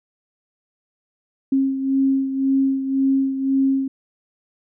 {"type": "beating tone pair", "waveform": "sine", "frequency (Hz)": [269.1, 271], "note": ["C4", "C#4"], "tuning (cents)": [49, -39], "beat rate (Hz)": 1.9, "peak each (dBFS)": [-17, -24], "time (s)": [1.52, 3.88], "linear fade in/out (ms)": 5, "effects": []}